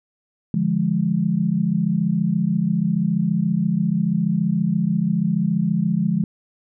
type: chord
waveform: sine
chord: D diminished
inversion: none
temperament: equal with one note detuned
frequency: 146.83 / 173.11 / 207.7 Hz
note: D3 / F3 / Ab3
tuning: 0 / -15 / 0 cents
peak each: -25 / -20 / -21 dBFS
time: 0.54-6.24 s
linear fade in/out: 2 ms
effects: none